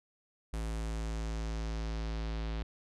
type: tone with low-pass filter sweep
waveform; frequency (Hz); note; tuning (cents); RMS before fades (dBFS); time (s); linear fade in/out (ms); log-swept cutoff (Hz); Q
square; 55; A1; 0; -36; 0.53-2.63; 5; 9500 to 3900; 1.6
effects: none